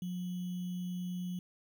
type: tone with sample-and-hold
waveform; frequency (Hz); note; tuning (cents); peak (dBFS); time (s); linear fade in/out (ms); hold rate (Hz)
sine; 179.5; F3; +48; -35; 0.02-1.39; 2; 3150
effects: none